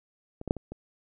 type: clicks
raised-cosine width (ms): 2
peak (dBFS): -25 / -20 / -9 / -24 / -25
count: 5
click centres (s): 0.414 / 0.477 / 0.509 / 0.567 / 0.72
effects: none